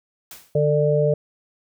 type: noise with exponential decay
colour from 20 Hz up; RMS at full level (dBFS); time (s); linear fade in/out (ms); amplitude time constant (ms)
white; -36; 0.31-0.62; 2; 66
type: harmonic tone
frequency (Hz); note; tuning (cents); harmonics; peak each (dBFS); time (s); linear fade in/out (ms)
148.6; D3; +21; 1 / 3 / 4; -20 / -20 / -20; 0.55-1.14; 5
effects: none